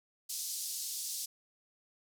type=band-pass noise; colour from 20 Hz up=pink; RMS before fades=-39 dBFS; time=0.29-1.26 s; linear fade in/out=10 ms; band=4700 to 14000 Hz; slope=24 dB/octave; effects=none